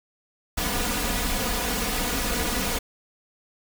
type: noise with comb filter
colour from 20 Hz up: pink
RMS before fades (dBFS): -26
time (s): 0.57-2.79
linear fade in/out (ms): 10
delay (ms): 4.1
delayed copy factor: +0.95
effects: none

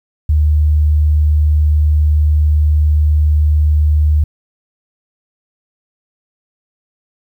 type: tone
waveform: sine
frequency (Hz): 75.6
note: D#2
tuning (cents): -49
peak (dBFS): -8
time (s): 0.29-4.24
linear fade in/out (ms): 5
effects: 8-bit

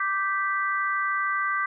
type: chord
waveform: sine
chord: G major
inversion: second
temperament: equal with one note detuned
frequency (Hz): 1174.7 / 1558.1 / 1975.5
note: D6 / G6 / B6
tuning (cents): 0 / -11 / 0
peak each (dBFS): -26 / -28 / -30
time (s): 0-1.66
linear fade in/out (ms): 5
effects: none

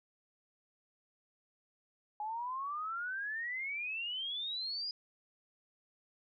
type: exponential sweep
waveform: sine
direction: up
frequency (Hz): 830.6 to 4967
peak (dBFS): -36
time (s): 2.2-4.91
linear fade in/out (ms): 2
effects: none

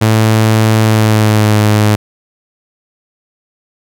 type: tone with pitch glide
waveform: sawtooth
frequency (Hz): 110 to 106.01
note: A2 to G#2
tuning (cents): 0 to +36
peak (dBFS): -3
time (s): 0.01-1.96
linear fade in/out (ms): 10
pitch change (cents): -64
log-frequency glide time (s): 0.84-1.6
effects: none

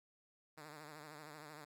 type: tone with vibrato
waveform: 5% pulse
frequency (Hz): 151.3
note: D#3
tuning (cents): -48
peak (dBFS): -40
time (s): 0.57-1.65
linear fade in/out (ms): 10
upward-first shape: triangle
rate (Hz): 13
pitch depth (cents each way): 92
effects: none

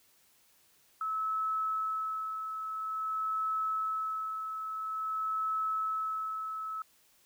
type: tone with tremolo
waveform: sine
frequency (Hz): 1299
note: E6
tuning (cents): -26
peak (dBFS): -29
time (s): 1.01-6.82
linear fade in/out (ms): 2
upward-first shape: sine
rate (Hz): 0.49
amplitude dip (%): 50
effects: white hiss -66 dBFS RMS until 7.25 s

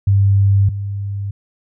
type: tone pair in turn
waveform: sine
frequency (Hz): 99 / 99.98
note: G2 / G2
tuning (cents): +18 / +35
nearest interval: unison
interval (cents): 17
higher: second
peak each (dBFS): -9 / -20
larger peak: first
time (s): 0.07-0.69 / 0.69-1.31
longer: neither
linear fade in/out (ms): 5
effects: none

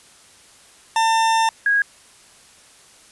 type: tone pair in turn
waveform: 40% pulse / sine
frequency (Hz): 900 / 1644.9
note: A5 / G#6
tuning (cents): +39 / -17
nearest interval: minor seventh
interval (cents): 1044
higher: second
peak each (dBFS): -14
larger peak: neither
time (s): 0.96-1.49 / 1.66-1.82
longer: first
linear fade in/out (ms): 2
effects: white hiss -49 dBFS RMS until 3.11 s + resampled to 24000 Hz

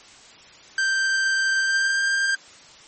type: tone with pitch glide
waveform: 45% pulse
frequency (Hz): 1568 to 1589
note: G6 to G6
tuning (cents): 0 to +23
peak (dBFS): -19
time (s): 0.78-2.35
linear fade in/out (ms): 2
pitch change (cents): +23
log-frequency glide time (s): 1.61-2.01
effects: white hiss -47 dBFS RMS until 2.87 s + MP3 32 kbps

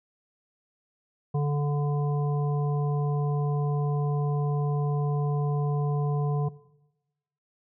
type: harmonic tone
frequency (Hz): 145.4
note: D3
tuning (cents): -17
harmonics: 1 / 3 / 5 / 7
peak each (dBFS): -23 / -33 / -37 / -40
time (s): 1.34-6.49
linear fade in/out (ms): 10
effects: noise-tail reverb RT60 1.0 s tail -19 dB re dry

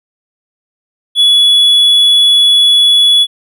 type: tone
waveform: triangle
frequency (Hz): 3399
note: G#7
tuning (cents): +39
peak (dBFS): -3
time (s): 1.15-3.27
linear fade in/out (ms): 50
effects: none

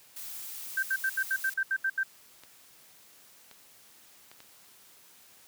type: noise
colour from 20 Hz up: blue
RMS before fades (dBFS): -41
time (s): 0.16-1.54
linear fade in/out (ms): 5
type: tone bursts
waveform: sine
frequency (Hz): 1564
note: G6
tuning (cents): -4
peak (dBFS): -25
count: 10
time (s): 0.77-2.033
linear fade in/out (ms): 5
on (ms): 57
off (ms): 77
type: clicks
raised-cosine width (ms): 0.2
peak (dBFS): -32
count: 4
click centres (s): 2.436 / 3.513 / 4.315 / 4.404
effects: white hiss -57 dBFS RMS until 5.47 s + high-pass 80 Hz 12 dB/octave

